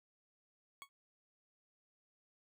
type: tone with exponential decay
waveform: 20% pulse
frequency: 1108.7 Hz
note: C#6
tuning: in tune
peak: -39 dBFS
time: 0.82-0.89 s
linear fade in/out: 0 ms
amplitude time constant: 15 ms
effects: none